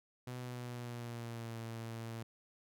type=tone with pitch glide; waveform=sawtooth; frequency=124.7 to 114.35 Hz; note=B2 to A#2; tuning=+17 to -33 cents; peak=-38 dBFS; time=0.27-2.23 s; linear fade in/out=5 ms; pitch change=-150 cents; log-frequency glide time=0.38-1.57 s; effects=none